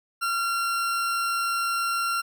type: tone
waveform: 40% pulse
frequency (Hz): 1373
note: F6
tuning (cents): -30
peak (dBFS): -23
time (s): 0.21-2.22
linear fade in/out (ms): 20
effects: none